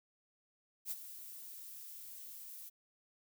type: noise with ADSR envelope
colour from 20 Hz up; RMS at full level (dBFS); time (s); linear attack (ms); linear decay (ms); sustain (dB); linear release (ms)
violet; -38; 0.85-2.7; 63; 33; -12; 20
effects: none